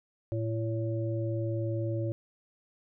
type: harmonic tone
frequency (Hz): 112.6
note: A2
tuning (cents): +40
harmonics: 1 / 3 / 5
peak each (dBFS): -30 / -35 / -37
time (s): 0.32-2.12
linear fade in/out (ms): 0
effects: none